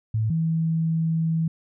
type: tone pair in turn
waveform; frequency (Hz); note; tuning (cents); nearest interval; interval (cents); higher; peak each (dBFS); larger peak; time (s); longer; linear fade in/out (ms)
sine; 110 / 162.5; A2 / E3; 0 / -24; perfect fifth; 676; second; -20; neither; 0.14-0.3 / 0.3-1.48; second; 5
effects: none